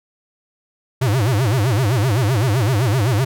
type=tone with vibrato; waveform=square; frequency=116.1 Hz; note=A#2; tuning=7 cents flat; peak=-15 dBFS; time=1.01-3.25 s; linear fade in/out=10 ms; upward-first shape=sine; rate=7.8 Hz; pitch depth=280 cents each way; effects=none